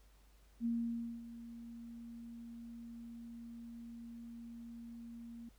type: tone with ADSR envelope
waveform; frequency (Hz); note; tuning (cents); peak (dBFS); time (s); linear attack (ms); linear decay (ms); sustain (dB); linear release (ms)
sine; 233.1; A#3; 0; -32; 0.6-5.49; 53; 560; -15; 4
effects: added 50 Hz sine -62 dBFS peak until 5.58 s + pink hiss -71 dBFS RMS until 5.58 s